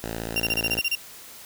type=tone; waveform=5% pulse; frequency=56.2 Hz; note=A1; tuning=37 cents sharp; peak=-19 dBFS; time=0.04-0.8 s; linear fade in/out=0 ms
type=tone bursts; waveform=35% pulse; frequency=2771 Hz; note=F7; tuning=14 cents flat; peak=-20 dBFS; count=9; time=0.36-0.953 s; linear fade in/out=5 ms; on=41 ms; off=28 ms
effects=white hiss -44 dBFS RMS until 1.45 s